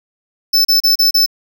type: tone bursts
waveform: square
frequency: 5274 Hz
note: E8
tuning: in tune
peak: -9 dBFS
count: 5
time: 0.53-1.262 s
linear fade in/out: 10 ms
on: 120 ms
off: 33 ms
effects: none